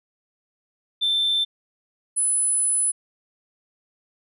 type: tone pair in turn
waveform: sine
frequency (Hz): 3552 / 10047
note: A7 / D#9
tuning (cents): +16 / +16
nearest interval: octave + tritone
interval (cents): 1800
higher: second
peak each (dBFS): -17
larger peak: neither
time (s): 1.01-1.45 / 2.16-2.92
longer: second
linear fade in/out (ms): 20
effects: tanh soft clip ceiling -16 dBFS